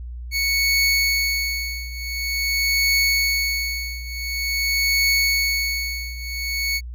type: tone with tremolo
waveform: 25% pulse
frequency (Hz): 2217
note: C#7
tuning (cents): 0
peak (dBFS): -12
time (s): 0.31-6.81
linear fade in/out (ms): 50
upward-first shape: triangle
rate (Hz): 0.47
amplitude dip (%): 90
effects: added 60 Hz sine -30 dBFS peak until 6.94 s